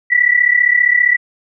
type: tone pair together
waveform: sine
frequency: 1940.4 / 1975.5 Hz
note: B6 / B6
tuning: -31 / 0 cents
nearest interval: unison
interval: 31 cents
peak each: -12 dBFS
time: 0.1-1.17 s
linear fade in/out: 20 ms
effects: none